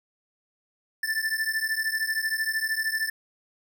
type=beating tone pair; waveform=square; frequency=1760 / 1773 Hz; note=A6 / A6; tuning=0 / +13 cents; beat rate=13 Hz; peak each=-29 dBFS; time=1.03-3.1 s; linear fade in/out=5 ms; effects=none